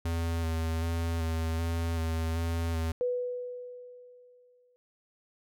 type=tone with vibrato; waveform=square; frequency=82.41 Hz; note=E2; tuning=in tune; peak=-29 dBFS; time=0.05-2.92 s; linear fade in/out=5 ms; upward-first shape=square; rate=1.3 Hz; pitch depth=20 cents each way
type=tone with exponential decay; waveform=sine; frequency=493.9 Hz; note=B4; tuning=in tune; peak=-25 dBFS; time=3.01-4.76 s; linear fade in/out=0 ms; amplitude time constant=380 ms
effects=none